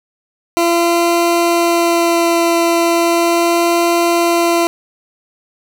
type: tone with vibrato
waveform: 20% pulse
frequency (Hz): 340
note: F4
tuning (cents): -46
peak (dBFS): -6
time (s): 0.57-4.67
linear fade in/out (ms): 0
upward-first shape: sine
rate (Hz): 0.37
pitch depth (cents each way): 10
effects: none